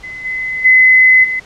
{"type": "tone with level steps", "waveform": "sine", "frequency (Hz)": 2032, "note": "B6", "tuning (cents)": 49, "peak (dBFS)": [-25, -17, -4, -15], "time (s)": [0.03, 1.4], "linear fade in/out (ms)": 10, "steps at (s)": [0.24, 0.64, 1.23], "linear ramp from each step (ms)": 20, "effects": ["pink hiss -40 dBFS RMS until 1.45 s", "low-pass 6000 Hz 12 dB/octave"]}